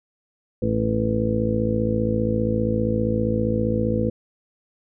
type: harmonic tone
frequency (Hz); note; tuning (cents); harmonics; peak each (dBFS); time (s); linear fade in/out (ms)
55.1; A1; +3; 1 / 2 / 3 / 4 / 5 / 6 / 8 / 9; -31 / -25 / -33 / -24 / -32 / -29 / -32 / -25; 0.62-4.1; 5
effects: none